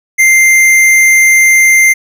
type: tone with hard clipping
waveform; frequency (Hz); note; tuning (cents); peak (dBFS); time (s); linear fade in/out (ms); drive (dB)
sine; 2093; C7; 0; -5; 0.18-1.94; 20; 14
effects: none